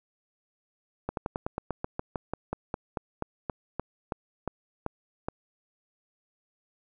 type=slowing click train; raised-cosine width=1 ms; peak=-16 dBFS; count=21; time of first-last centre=1.09-5.285 s; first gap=82 ms; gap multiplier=1.09; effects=none